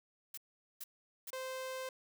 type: noise bursts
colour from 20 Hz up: blue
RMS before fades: -45 dBFS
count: 3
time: 0.34-1.305 s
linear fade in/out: 5 ms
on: 35 ms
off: 430 ms
type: tone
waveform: sawtooth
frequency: 520 Hz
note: C5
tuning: 11 cents flat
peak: -36 dBFS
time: 1.33-1.89 s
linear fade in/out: 2 ms
effects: none